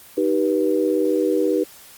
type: chord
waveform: sine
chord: Eb augmented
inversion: none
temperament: just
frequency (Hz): 311.1 / 388.9 / 486.1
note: Eb4 / G4 / B4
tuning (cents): 0 / -14 / -28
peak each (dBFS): -21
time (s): 0.17-1.64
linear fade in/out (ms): 10
effects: white hiss -45 dBFS RMS until 1.97 s + Opus 24 kbps